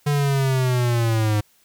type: linear sweep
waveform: square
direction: down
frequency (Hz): 146.83 to 103.83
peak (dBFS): -18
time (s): 0.06-1.41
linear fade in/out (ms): 10
effects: white hiss -59 dBFS RMS until 1.64 s